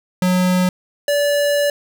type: tone pair in turn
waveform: square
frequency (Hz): 182.4 / 578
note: F#3 / D5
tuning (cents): -24 / -28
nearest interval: octave + minor sixth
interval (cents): 1996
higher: second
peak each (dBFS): -14 / -15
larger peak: first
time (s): 0.22-0.69 / 1.08-1.7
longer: second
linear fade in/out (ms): 2
effects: none